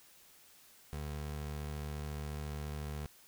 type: tone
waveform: 25% pulse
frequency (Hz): 74.3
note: D2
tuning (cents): +21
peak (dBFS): -35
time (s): 0.93-3.06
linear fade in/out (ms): 0
effects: white hiss -61 dBFS RMS until 3.27 s